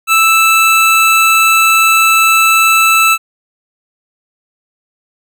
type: tone pair together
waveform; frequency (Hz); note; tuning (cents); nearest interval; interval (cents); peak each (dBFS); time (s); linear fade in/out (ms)
square; 1318.5 / 2637; E6 / E7; 0 / 0; octave; 1200; -10; 0.07-3.18; 50
effects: none